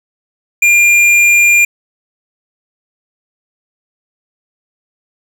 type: tone with tanh clipping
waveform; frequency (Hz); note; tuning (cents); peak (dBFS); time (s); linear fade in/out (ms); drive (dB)
triangle; 2400; D7; +37; -7; 0.62-1.65; 5; 15
effects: none